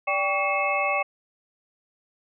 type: tone cluster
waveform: sine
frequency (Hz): 582 / 787 / 1132 / 2164 / 2611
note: D5 / G5 / C#6 / C#7 / E7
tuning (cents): -16 / +7 / +36 / -42 / -17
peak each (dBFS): -28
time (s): 0.07-1.03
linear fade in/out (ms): 10
effects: none